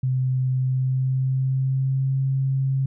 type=tone with pitch glide; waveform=sine; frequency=129.3 to 134.25 Hz; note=C3 to C3; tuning=-20 to +45 cents; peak=-19 dBFS; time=0.03-2.86 s; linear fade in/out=5 ms; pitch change=+65 cents; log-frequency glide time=0.56-2.18 s; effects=none